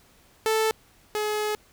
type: tone pair in turn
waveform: sawtooth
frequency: 440 / 423.6 Hz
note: A4 / G#4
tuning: 0 / +34 cents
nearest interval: minor second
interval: 66 cents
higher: first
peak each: -17 / -21 dBFS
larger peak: first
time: 0.46-0.71 / 1.15-1.55 s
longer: second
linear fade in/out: 0 ms
effects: pink hiss -58 dBFS RMS until 1.72 s